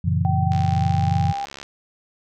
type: chord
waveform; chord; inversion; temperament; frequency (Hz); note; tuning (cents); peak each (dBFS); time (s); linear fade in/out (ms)
sine; F# dominant seventh; none; just; 92.5 / 115.62 / 138.75 / 166.5; F#2 / A#2 / C#3 / E3; 0 / -14 / +2 / +18; -21 / -25 / -24 / -23; 0.04-1.33; 10
type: tone with pitch glide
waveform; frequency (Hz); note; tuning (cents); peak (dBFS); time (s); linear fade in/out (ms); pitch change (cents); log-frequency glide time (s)
sine; 770 to 797.6; G5 to G5; -31 to +30; -24; 0.25-1.45; 0; +61; 0.44-1.27
type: click train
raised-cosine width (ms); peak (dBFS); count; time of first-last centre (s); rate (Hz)
0.2; -18; 78; 0.52-1.63; 69.4
effects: none